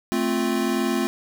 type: chord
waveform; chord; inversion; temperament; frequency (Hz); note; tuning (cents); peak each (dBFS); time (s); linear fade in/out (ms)
square; F major; first; equal; 220 / 261.6 / 349.2; A3 / C4 / F4; 0 / 0 / 0; -26; 0.12-1.07; 0
effects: none